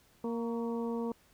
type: harmonic tone with a mistuned harmonic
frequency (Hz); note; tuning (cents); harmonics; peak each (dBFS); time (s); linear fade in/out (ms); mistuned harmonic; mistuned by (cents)
232.8; A#3; -2; 1 / 2 / 3 / 4 / 5; -34 / -36 / -49 / -44 / -50; 0.24-1.12; 2; 5; -54
effects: pink hiss -65 dBFS RMS until 1.33 s